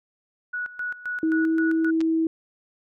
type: tone with tremolo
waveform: sine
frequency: 1467 Hz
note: F#6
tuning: 15 cents flat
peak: -26 dBFS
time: 0.53-1.91 s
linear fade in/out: 10 ms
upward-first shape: square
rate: 3.8 Hz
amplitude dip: 80%
type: tone with pitch glide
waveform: sine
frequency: 320 to 323.9 Hz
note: D#4 to E4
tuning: +49 to -30 cents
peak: -19 dBFS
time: 1.23-2.27 s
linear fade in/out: 2 ms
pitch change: +21 cents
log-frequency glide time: 1.34-1.56 s
type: clicks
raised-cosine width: 0.2 ms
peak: -20 dBFS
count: 2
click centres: 2.006 / 2.013 s
effects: none